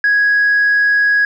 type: tone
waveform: sine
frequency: 1661.2 Hz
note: G#6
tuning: in tune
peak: -8 dBFS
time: 0.04-1.25 s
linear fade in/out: 2 ms
effects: tanh soft clip ceiling -7 dBFS